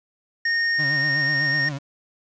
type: tone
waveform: square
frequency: 1845 Hz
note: A#6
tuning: 18 cents flat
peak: -20 dBFS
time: 0.45-1.69 s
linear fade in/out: 5 ms
type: tone with vibrato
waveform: 35% pulse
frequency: 144.4 Hz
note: D3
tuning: 29 cents flat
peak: -26 dBFS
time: 0.78-1.79 s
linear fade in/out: 20 ms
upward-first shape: sine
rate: 8 Hz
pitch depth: 100 cents each way
effects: resampled to 16000 Hz + 8-bit